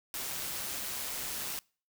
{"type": "noise with amplitude modulation", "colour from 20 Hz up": "white", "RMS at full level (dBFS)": -36, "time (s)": [0.14, 1.59], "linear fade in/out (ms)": 0, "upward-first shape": "sine", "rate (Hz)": 136, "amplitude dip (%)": 30, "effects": ["noise-tail reverb RT60 0.4 s tail -25 dB re dry"]}